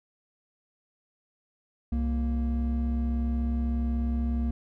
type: tone pair together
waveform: triangle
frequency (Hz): 65.54 / 233.1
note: C2 / A#3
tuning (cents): +4 / 0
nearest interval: octave + minor seventh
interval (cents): 2196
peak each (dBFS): -23 / -27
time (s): 1.92-4.51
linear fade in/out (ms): 5
effects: tanh soft clip ceiling -19 dBFS